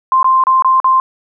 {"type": "tone with dropouts", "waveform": "sine", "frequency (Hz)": 1046.5, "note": "C6", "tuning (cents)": 0, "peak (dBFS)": -7, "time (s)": [0.12, 1], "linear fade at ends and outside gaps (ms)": 1, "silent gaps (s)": [[0.229, 0.244], [0.438, 0.469], [0.623, 0.646], [0.801, 0.844]], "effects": []}